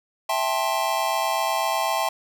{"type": "chord", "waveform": "square", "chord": "A minor seventh", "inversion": "second", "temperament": "just", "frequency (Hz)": [660, 792, 880, 1056], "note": ["E5", "G5", "A5", "C6"], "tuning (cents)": [2, 18, 0, 16], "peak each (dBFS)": -28, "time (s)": [0.29, 2.09], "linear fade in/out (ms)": 5, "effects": []}